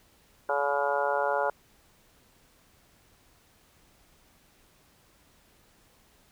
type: harmonic tone with a mistuned harmonic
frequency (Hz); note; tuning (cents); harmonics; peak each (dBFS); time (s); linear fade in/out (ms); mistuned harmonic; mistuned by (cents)
142.2; C#3; +45; 3 / 4 / 5 / 6 / 7 / 8 / 9 / 10; -34 / -29 / -33 / -31 / -33 / -41 / -41 / -33; 0.49-1.5; 2; 8; +16
effects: pink hiss -62 dBFS RMS until 6.31 s